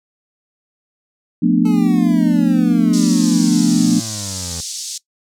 sine chord, B half-diminished seventh, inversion second, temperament just, 177.8 / 222.2 / 246.9 / 296.3 Hz, F3 / A3 / B3 / D4, +31 / +17 / 0 / +15 cents, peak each -16 dBFS, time 1.42-4 s, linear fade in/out 10 ms
25% pulse exponential sweep, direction down, 437.7 to 81.4 Hz, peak -24 dBFS, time 1.65-4.61 s, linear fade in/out 5 ms
pink band-pass noise, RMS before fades -27 dBFS, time 2.93-4.98 s, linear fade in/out 5 ms, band 4700 to 8000 Hz, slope 24 dB/octave
effects noise-tail reverb RT60 0.1 s tail -19 dB re dry

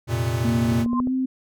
square chord, F suspended fourth, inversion none, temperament equal with one note detuned, 87.81 / 116.54 / 130.81 Hz, F2 / Bb2 / C3, +10 / 0 / 0 cents, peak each -29 / -24 / -29 dBFS, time 0.07-0.86 s, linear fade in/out 50 ms
sine tone with pitch glide, 233.1 to 260.1 Hz, A#3 to C4, 0 to -10 cents, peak -20 dBFS, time 0.44-1.26 s, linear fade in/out 10 ms, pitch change +190 cents, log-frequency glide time 0.84-1.13 s
click train, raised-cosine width 2 ms, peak -20 dBFS, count 7, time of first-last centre 0.65-1.073 s, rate 14.2 Hz
sine tone with exponential growth, 1046.5 Hz, C6, in tune, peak -20 dBFS, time 0.79-1 s, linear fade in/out 2 ms, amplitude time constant 45 ms
effects none

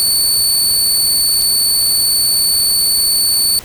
20% pulse tone with dropouts, 4481 Hz, C#8, 18 cents sharp, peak -5 dBFS, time 0-3.59 s, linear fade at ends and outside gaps 0 ms, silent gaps 1.415-1.419 s, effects pink hiss -34 dBFS RMS until 3.64 s

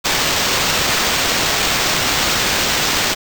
white noise with sample-and-hold, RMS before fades -17 dBFS, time 0.04-3.15 s, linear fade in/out 20 ms, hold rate 11025 Hz, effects none

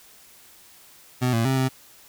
25% pulse tone with pitch steps, 125.8 / 114.5 / 132.7 / 131 Hz, B2 / A#2 / C3 / C3, +32 / -31 / +25 / +2 cents, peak -16 dBFS, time 1.21-1.69 s, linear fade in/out 20 ms, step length 120 ms, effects white hiss -51 dBFS RMS until 2.08 s

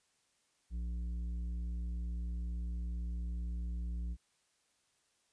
triangle tone with tanh clipping, 58.9 Hz, A#1, 19 cents sharp, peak -37 dBFS, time 0.7-4.17 s, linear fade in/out 50 ms, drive 12 dB, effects white hiss -75 dBFS RMS until 5.32 s + resampled to 22050 Hz

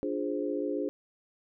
sine chord, D half-diminished seventh, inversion none, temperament equal, 293.7 / 349.2 / 415.3 / 523.3 Hz, D4 / F4 / Ab4 / C5, 0 / 0 / 0 / 0 cents, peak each -33 / -36 / -34 / -36 dBFS, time 0.03-0.89 s, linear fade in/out 0 ms, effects none

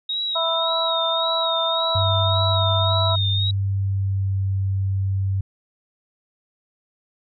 sine tone with vibrato, 3753 Hz, A#7, 11 cents sharp, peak -22 dBFS, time 0.09-3.51 s, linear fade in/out 5 ms, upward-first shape sine, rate 1.8 Hz, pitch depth 62 cents each way
harmonic tone, 329.6 Hz, E4, in tune, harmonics 2 / 3 / 4, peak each -24 / -26 / -27 dBFS, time 0.35-3.16 s, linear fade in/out 10 ms
sine tone with pitch glide, 98.5 to 96.75 Hz, G2 to G2, +9 to -22 cents, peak -19 dBFS, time 1.95-5.41 s, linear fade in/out 5 ms, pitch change -31 cents, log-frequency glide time 3.41-4.39 s
effects none

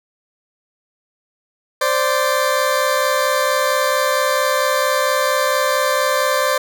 20% pulse tone pair together, 521.6 / 586 Hz, C5 / D5, -5 / -4 cents, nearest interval major second, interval 201 cents, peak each -13 dBFS, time 1.81-6.58 s, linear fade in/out 5 ms, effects none

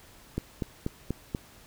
click train, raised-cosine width 3 ms, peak -16 dBFS, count 5, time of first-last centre 0.38-1.349 s, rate 4.13 Hz, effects pink hiss -54 dBFS RMS until 1.66 s

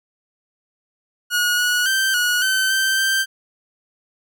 sawtooth tone with pitch steps, 1449 / 1461 / 1559 / 1457 / 1536 / 1556 / 1566 Hz, F#6 / F#6 / G6 / F#6 / G6 / G6 / G6, -37 / -22 / -10 / -27 / -36 / -13 / -2 cents, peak -13 dBFS, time 1.3-3.26 s, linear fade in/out 50 ms, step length 280 ms, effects none

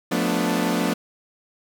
sawtooth chord, B half-diminished seventh, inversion second, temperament equal with one note detuned, 177.26 / 220 / 246.9 / 293.7 Hz, F3 / A3 / B3 / D4, +26 / 0 / 0 / 0 cents, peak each -22 dBFS, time 0.11-0.94 s, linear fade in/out 10 ms, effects none

